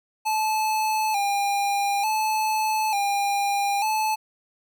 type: tone with vibrato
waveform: square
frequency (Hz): 835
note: G#5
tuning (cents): +9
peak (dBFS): -22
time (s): 0.25-4.16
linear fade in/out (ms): 20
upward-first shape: square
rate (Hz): 0.56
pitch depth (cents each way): 66
effects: 10-bit